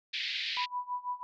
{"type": "band-pass noise", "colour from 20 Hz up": "white", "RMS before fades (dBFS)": -35, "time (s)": [0.13, 0.66], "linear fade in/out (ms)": 10, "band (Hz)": [1900, 4400], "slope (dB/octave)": 48}
{"type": "tone with tremolo", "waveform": "sine", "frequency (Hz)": 987.8, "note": "B5", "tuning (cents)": 0, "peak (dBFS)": -30, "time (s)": [0.57, 1.23], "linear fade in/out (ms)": 0, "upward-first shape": "sine", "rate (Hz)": 6.1, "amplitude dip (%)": 90}
{"effects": []}